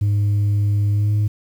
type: tone with pitch glide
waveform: sine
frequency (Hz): 102.5 to 104.9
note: G#2 to G#2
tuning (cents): -22 to +18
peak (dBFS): -12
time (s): 0.01-1.28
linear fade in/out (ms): 10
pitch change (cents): +40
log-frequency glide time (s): 0.91-1.13
effects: tanh soft clip ceiling -14 dBFS + 8-bit